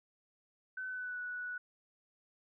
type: tone with pitch glide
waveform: sine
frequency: 1517 to 1474.7 Hz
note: F#6 to F#6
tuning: +43 to -6 cents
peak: -38 dBFS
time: 0.77-1.58 s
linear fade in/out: 5 ms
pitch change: -49 cents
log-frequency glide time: 0.87-1.19 s
effects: none